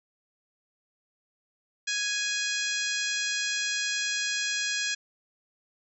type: harmonic tone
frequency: 830.6 Hz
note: G#5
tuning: in tune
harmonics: 2 / 3 / 4 / 5 / 6 / 7 / 8 / 9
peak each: -32 / -34 / -35 / -36 / -37 / -37 / -38 / -39 dBFS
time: 1.87-4.95 s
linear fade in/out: 10 ms
effects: none